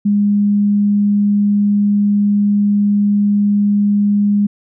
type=tone; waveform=sine; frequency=204.6 Hz; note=G#3; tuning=26 cents flat; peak=-10 dBFS; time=0.05-4.47 s; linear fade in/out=10 ms; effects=none